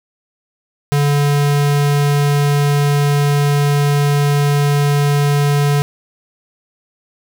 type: tone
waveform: square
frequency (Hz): 144.1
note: D3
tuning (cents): -33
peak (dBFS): -12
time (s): 0.92-5.82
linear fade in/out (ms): 0
effects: none